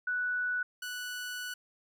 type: tone pair in turn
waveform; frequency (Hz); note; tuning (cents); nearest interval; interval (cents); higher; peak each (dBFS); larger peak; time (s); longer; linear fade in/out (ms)
sine / sawtooth; 1480 / 1480; F#6 / F#6; 0 / 0; unison; 0; neither; -29 / -33; first; 0.07-0.63 / 0.82-1.54; second; 5
effects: none